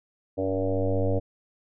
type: tone with frequency modulation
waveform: sine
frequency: 285.9 Hz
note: D4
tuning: 46 cents flat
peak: -22 dBFS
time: 0.37-1.2 s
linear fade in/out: 20 ms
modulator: 95.4 Hz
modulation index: 3.5
effects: none